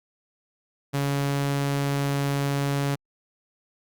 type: tone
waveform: sawtooth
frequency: 140.6 Hz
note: C#3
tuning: 25 cents sharp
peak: -19 dBFS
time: 0.93-2.96 s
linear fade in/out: 20 ms
effects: Opus 48 kbps